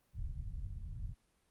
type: low-pass noise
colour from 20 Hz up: pink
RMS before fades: -42 dBFS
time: 0.13-1.15 s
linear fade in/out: 50 ms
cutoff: 120 Hz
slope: 24 dB/octave
effects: pink hiss -75 dBFS RMS until 1.5 s + Opus 32 kbps